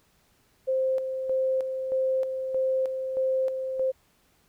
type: tone with tremolo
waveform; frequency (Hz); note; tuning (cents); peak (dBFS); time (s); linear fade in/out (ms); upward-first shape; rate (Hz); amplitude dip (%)
sine; 524; C5; +2; -22; 0.67-3.92; 20; square; 1.6; 50
effects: pink hiss -65 dBFS RMS until 4.48 s